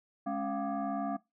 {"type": "tone with frequency modulation", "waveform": "sine", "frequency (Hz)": 208.7, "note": "G#3", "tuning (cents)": 9, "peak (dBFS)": -31, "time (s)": [0.26, 1.17], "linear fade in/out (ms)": 10, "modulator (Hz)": 485, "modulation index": 1.6, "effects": ["noise-tail reverb RT60 0.2 s tail -20 dB re dry"]}